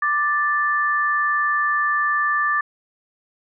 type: tone pair together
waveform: sine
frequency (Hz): 1179.8 / 1760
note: D6 / A6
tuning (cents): +8 / 0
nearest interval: perfect fifth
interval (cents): 692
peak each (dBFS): -20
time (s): 0.02-2.61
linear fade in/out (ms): 5
effects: none